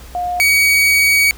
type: tone pair in turn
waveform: sine / 40% pulse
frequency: 713 / 2256 Hz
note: F5 / C#7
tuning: +36 / +30 cents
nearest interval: octave + minor sixth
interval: 1994 cents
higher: second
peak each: -17 / -9 dBFS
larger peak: second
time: 0.15-0.4 / 0.4-1.31 s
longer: second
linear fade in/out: 0 ms
effects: added 60 Hz sine -35 dBFS peak until 1.37 s + pink hiss -40 dBFS RMS until 1.37 s